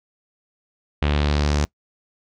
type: tone with low-pass filter sweep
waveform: sawtooth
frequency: 73.42 Hz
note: D2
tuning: in tune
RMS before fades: -20 dBFS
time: 1.02-1.65 s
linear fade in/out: 0 ms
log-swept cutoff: 3000 to 6500 Hz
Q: 2.1
effects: noise-tail reverb RT60 0.1 s tail -23 dB re dry